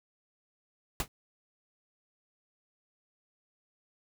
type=noise with exponential decay; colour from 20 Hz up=pink; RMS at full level=-26 dBFS; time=1-1.08 s; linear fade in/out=1 ms; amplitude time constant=17 ms; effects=none